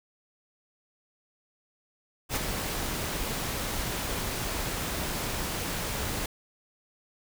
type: noise with ADSR envelope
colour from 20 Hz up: pink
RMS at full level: -26 dBFS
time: 2.29-6.26 s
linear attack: 71 ms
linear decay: 19 ms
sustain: -6 dB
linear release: 4 ms
effects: none